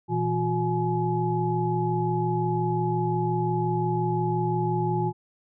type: tone cluster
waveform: sine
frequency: 120.4 / 166.1 / 359.4 / 847 Hz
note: B2 / E3 / F4 / G#5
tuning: -44 / +13 / +50 / +34 cents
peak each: -28 dBFS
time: 0.08-5.13 s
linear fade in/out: 50 ms
effects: none